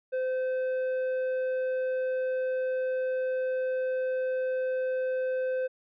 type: tone with tanh clipping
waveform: triangle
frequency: 515 Hz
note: C5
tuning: 28 cents flat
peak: -28 dBFS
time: 0.12-5.68 s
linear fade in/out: 20 ms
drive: 11 dB
effects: none